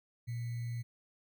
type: tone with sample-and-hold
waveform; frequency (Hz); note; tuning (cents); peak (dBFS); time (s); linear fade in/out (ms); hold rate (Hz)
sine; 118.5; A#2; +29; -35; 0.27-0.83; 20; 2100
effects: none